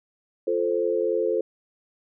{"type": "chord", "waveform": "sine", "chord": "F major", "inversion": "none", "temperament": "equal", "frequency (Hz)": [349.2, 440, 523.3], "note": ["F4", "A4", "C5"], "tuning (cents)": [0, 0, 0], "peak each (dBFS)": [-27, -24, -26], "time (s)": [0.47, 1.41], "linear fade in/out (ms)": 5, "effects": []}